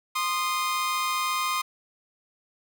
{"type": "tone pair together", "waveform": "sawtooth", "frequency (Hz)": [1046.5, 1232.3], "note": ["C6", "D#6"], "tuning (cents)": [0, -17], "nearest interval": "minor third", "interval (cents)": 283, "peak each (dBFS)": -24, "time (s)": [0.15, 1.62], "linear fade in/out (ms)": 10, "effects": []}